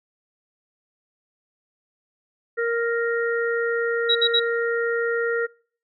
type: harmonic tone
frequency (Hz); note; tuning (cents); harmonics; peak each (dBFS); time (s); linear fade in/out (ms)
466.2; A#4; 0; 1 / 3 / 4; -22 / -28 / -29; 2.57-5.47; 20
type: tone bursts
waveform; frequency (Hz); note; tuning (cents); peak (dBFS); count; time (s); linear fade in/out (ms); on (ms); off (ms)
sine; 3860; B7; -40; -16; 3; 4.09-4.399; 10; 63; 60
effects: noise-tail reverb RT60 0.5 s tail -25 dB re dry